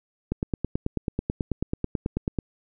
click train, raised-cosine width 3 ms, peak -12 dBFS, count 20, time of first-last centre 0.32-2.387 s, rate 9.19 Hz, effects none

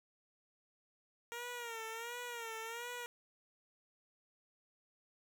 10% pulse tone with vibrato, 466.2 Hz, A#4, in tune, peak -34 dBFS, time 1.32-3.06 s, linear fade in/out 0 ms, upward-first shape sine, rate 1.4 Hz, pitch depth 80 cents each way, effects none

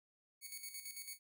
5% pulse tone with tremolo, 2229 Hz, C#7, 9 cents sharp, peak -35 dBFS, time 0.41-1.19 s, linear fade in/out 50 ms, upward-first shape square, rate 9 Hz, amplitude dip 60%, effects none

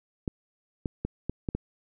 clicks, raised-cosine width 3 ms, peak -16 dBFS, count 6, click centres 0.278 / 0.858 / 1.05 / 1.296 / 1.488 / 1.55 s, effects none

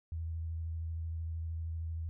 sine tone with vibrato, 81.7 Hz, E2, 15 cents flat, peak -35 dBFS, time 0.12-2.09 s, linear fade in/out 0 ms, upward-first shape sine, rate 13 Hz, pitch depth 21 cents each way, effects none

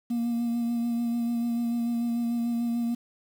sine tone with vibrato, 235.4 Hz, A#3, 17 cents sharp, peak -22 dBFS, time 0.1-2.95 s, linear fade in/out 10 ms, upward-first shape sine, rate 6.8 Hz, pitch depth 20 cents each way, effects tanh soft clip ceiling -24 dBFS + 8-bit

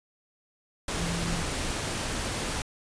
sine tone in noise, 169.7 Hz, F3, 49 cents flat, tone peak -32 dBFS, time 0.97-1.42 s, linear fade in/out 2 ms, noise pink, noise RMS -31 dBFS, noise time 0.88-2.62 s, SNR -4 dB, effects resampled to 22050 Hz

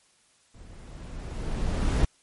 brown noise with level ramp, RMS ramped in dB -48 to -21 dBFS, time 0.54-2.05 s, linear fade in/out 5 ms, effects white hiss -63 dBFS RMS until 2.22 s + MP3 48 kbps

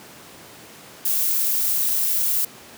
violet noise, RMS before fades -21 dBFS, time 1.05-2.45 s, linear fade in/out 5 ms, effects pink hiss -43 dBFS RMS until 2.77 s + high-pass 150 Hz 12 dB/octave

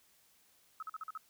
sine tone bursts, 1287 Hz, E6, 42 cents flat, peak -39 dBFS, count 6, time 0.8-1.176 s, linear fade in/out 2 ms, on 26 ms, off 44 ms, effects white hiss -68 dBFS RMS until 1.29 s

